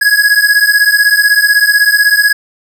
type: beating tone pair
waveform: square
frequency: 1661.2 / 1677.2 Hz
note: G#6 / G#6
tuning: 0 / +17 cents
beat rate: 16 Hz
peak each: -10 / -10 dBFS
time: 0.01-2.33 s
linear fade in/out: 10 ms
effects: none